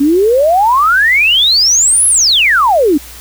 sine exponential two-way sweep, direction up then down, 270.5 to 11130 to 270.5 Hz, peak -6 dBFS, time 0-2.98 s, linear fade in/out 10 ms, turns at 2.07 s, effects added 60 Hz sine -35 dBFS peak until 3.2 s + white hiss -33 dBFS RMS until 3.2 s

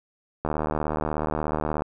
click train, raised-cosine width 1 ms, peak -12 dBFS, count 106, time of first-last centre 0.45-1.821 s, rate 76.6 Hz, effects none

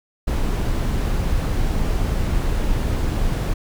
brown noise, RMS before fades -20 dBFS, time 0.27-3.54 s, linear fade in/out 10 ms, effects none

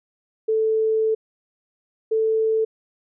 sine tone pair in turn, 440 / 441.9 Hz, A4 / A4, 0 / +7 cents, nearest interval unison, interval 7 cents, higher second, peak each -17 dBFS, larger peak neither, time 0.48-1.15 / 2.11-2.65 s, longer first, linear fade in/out 10 ms, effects none

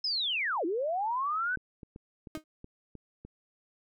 sine linear two-way sweep, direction down then up, 5230 to 311.1 to 1543 Hz, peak -28 dBFS, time 0.04-1.56 s, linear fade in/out 5 ms, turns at 0.65 s
clicks, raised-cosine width 3 ms, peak -32 dBFS, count 8, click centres 1.573 / 1.832 / 1.961 / 2.272 / 2.374 / 2.644 / 2.953 / 3.25 s
35% pulse tone with exponential decay, 311.1 Hz, D#4, in tune, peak -30 dBFS, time 2.35-2.44 s, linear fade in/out 1 ms, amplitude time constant 18 ms
effects none

